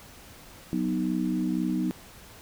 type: chord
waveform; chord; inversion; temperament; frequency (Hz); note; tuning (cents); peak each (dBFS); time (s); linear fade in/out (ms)
sine; B major; second; equal; 185 / 246.9 / 311.1; F#3 / B3 / D#4; 0 / 0 / 0; -29; 0.73-1.91; 0
effects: pink hiss -49 dBFS RMS until 2.41 s